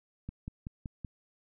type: click train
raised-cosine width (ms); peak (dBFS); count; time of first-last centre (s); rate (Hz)
5; -26; 5; 0.29-1.048; 5.28
effects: none